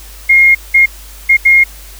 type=tone bursts at uneven times; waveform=sine; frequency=2139 Hz; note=C7; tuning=38 cents sharp; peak=-3 dBFS; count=4; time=0.29-0.55 / 0.74-0.86 / 1.29-1.37 / 1.45-1.64 s; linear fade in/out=10 ms; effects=added 50 Hz sine -32 dBFS peak until 1.99 s + white hiss -36 dBFS RMS until 1.99 s